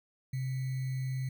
sine tone with sample-and-hold, 130.81 Hz, C3, in tune, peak -31 dBFS, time 0.33-1.29 s, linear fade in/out 5 ms, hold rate 2100 Hz, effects none

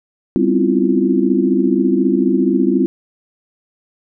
sine tone cluster, 197.2 / 253.5 / 268.1 / 326.6 / 350.7 Hz, G3 / B3 / C4 / E4 / F4, +11 / +45 / +42 / -16 / +7 cents, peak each -18 dBFS, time 0.36-2.86 s, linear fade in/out 0 ms, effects none

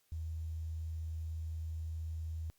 sine tone with quantisation, 80.4 Hz, E2, 43 cents flat, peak -37 dBFS, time 0.12-2.5 s, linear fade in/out 0 ms, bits 11, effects white hiss -74 dBFS RMS until 2.58 s + Opus 48 kbps

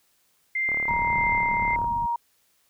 sine tone with tremolo, 2093 Hz, C7, in tune, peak -22 dBFS, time 0.55-1.76 s, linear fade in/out 5 ms, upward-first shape sine, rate 1.7 Hz, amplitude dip 35%
click train, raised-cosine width 1 ms, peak -23 dBFS, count 43, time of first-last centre 0.69-1.844 s, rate 36.4 Hz
sine tone, 942 Hz, A#5, 18 cents sharp, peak -23 dBFS, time 0.88-2.16 s, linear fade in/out 5 ms
pink low-pass noise, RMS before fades -36 dBFS, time 0.89-2.06 s, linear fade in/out 0 ms, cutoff 250 Hz, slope 48 dB/octave
effects white hiss -66 dBFS RMS until 2.69 s

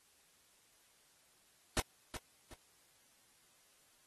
pink noise with echo, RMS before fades -32 dBFS, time 1.77-1.8 s, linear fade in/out 0 ms, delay 370 ms, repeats 2, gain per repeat -11 dB, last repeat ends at 2.54 s, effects white hiss -69 dBFS RMS until 4.06 s + AAC 32 kbps

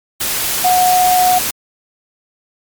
sine tone in noise, 730 Hz, F#5, 24 cents flat, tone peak -9 dBFS, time 0.64-1.39 s, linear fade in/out 10 ms, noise white, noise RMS -18 dBFS, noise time 0.2-1.51 s, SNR +6 dB, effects MP3 96 kbps

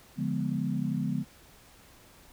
sine chord, D diminished seventh, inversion none, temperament equal with one note detuned, 144.39 / 174.61 / 207.7 / 246.9 Hz, D3 / F3 / Ab3 / Cb4, -29 / 0 / 0 / 0 cents, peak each -33 dBFS, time 0.16-1.25 s, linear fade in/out 50 ms, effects pink hiss -56 dBFS RMS until 2.32 s

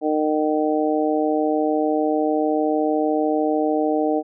harmonic tone, 153.4 Hz, D#3, 24 cents flat, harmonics 2 / 3 / 4 / 5, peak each -21 / -23 / -24 / -25 dBFS, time 0.01-4.23 s, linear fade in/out 50 ms, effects none

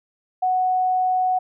sine tone, 740 Hz, F#5, in tune, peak -17 dBFS, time 0.42-1.39 s, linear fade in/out 10 ms, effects none

